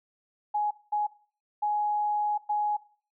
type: tone bursts at uneven times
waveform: sine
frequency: 836 Hz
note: G#5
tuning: 11 cents sharp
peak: -24 dBFS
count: 4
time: 0.54-0.71 / 0.92-1.07 / 1.62-2.38 / 2.49-2.77 s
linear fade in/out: 10 ms
effects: noise-tail reverb RT60 0.4 s tail -18 dB re dry